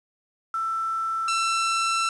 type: tone pair in turn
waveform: sine / sawtooth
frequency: 1332 / 1339.7 Hz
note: E6 / E6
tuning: +18 / +28 cents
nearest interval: unison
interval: 10 cents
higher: second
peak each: -24 / -18 dBFS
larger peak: second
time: 0.54-1.28 / 1.28-2.09 s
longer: second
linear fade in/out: 2 ms
effects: resampled to 22050 Hz + 8-bit